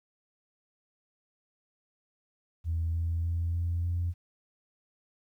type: tone with pitch steps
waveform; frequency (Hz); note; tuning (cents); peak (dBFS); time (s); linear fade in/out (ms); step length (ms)
sine; 82.41 / 83.46 / 84.53 / 85.61 / 86.71; E2 / E2 / E2 / F2 / F2; 0 / +22 / +44 / -34 / -12; -26; 2.64-4.14; 50; 300
effects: tanh soft clip ceiling -23 dBFS + 11-bit